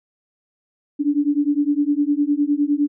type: beating tone pair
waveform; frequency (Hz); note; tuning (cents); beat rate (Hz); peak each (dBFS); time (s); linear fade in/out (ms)
sine; 285.7 / 295.5; D4 / D4; -48 / +11; 9.8; -19; 0.99-2.88; 20
effects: none